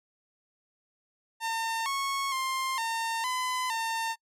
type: tone with pitch steps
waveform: sawtooth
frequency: 906 / 1100 / 1055 / 910 / 1012 / 906 Hz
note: A#5 / C#6 / C6 / A#5 / B5 / A#5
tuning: -50 / -14 / +14 / -42 / +42 / -50 cents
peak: -25 dBFS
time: 1.4-4.16 s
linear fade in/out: 50 ms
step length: 460 ms
effects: noise-tail reverb RT60 0.1 s tail -26 dB re dry + low-pass 12000 Hz 12 dB/octave